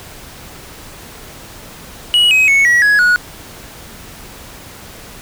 triangle tone with pitch steps, 2915 / 2538 / 2209 / 1923.2 / 1674.2 / 1457.5 Hz, F#7 / D#7 / C#7 / B6 / G#6 / F#6, -26 / +34 / -7 / -46 / +13 / -26 cents, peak -6 dBFS, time 2.14-3.16 s, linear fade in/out 0 ms, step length 170 ms, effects pink hiss -35 dBFS RMS until 5.21 s

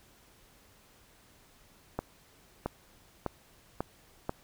accelerating click train, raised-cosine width 1 ms, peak -17 dBFS, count 5, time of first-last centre 1.99-4.294 s, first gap 670 ms, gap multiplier 0.9, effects pink hiss -61 dBFS RMS until 4.43 s

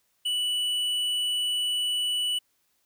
sine tone with tanh clipping, 2960 Hz, F#7, in tune, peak -26 dBFS, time 0.25-2.39 s, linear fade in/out 10 ms, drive 9 dB, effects white hiss -71 dBFS RMS until 2.85 s

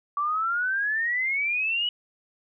sine exponential sweep, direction up, 1144 to 2960 Hz, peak -23 dBFS, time 0.17-1.89 s, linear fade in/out 2 ms, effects none

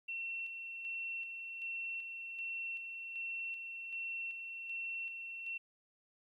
sine tone with tremolo, 2711 Hz, E7, 48 cents sharp, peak -38 dBFS, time 0.08-5.58 s, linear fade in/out 10 ms, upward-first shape square, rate 1.3 Hz, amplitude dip 40%, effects 13-bit

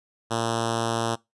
5% pulse tone with notch filter, 114.9 Hz, A#2, 25 cents flat, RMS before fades -26 dBFS, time 0.3-1.16 s, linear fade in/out 20 ms, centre 2000 Hz, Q 1.9, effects noise-tail reverb RT60 0.2 s tail -22 dB re dry + resampled to 24000 Hz

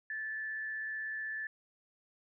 sine tone with frequency modulation, 1747 Hz, A6, 13 cents flat, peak -36 dBFS, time 0.1-1.47 s, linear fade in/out 2 ms, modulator 122 Hz, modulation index 0.33, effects none

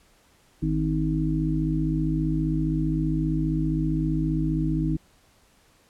harmonic tone with a mistuned harmonic, 51.91 Hz, G#1, in tune, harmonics 1 / 3 / 5 / 6, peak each -29 / -25 / -30 / -27 dBFS, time 0.62-4.97 s, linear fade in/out 10 ms, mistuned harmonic 6, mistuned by +18 cents, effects pink hiss -60 dBFS RMS until 5.89 s + low-pass 12000 Hz 12 dB/octave

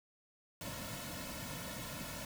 pink noise with comb filter, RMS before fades -44 dBFS, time 0.61-2.25 s, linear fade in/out 2 ms, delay 2.5 ms, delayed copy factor -0.85, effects none

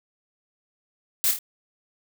blue noise with echo, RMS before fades -22 dBFS, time 1.24-1.31 s, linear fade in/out 0 ms, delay 26 ms, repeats 3, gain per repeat -5 dB, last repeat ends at 1.388 s, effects none

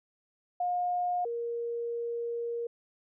sine tone pair in turn, 714 / 469.7 Hz, F5 / A#4, +38 / +13 cents, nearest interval perfect fifth, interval 725 cents, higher first, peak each -27 / -31 dBFS, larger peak first, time 0.6-1.25 / 1.25-2.67 s, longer second, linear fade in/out 5 ms, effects none

